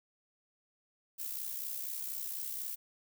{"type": "noise with amplitude modulation", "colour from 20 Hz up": "violet", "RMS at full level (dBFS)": -37, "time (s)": [1.18, 2.76], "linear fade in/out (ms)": 20, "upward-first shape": "sine", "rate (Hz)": 64.1, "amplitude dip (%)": 55, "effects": []}